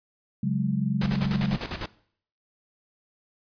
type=chord; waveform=sine; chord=C# suspended fourth; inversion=none; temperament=equal; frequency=138.59 / 185 / 207.7 Hz; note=C#3 / F#3 / G#3; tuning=0 / 0 / 0 cents; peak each=-27 dBFS; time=0.43-1.57 s; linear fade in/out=5 ms
type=noise with tremolo; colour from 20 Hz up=pink; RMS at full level=-31 dBFS; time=1.01-1.86 s; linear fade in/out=5 ms; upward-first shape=square; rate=10 Hz; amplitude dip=70%
effects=noise-tail reverb RT60 0.6 s tail -20 dB re dry + resampled to 11025 Hz